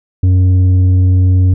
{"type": "tone with tanh clipping", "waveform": "triangle", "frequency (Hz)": 92.1, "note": "F#2", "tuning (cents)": -7, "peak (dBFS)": -7, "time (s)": [0.23, 1.54], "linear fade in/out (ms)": 5, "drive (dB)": 10, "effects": []}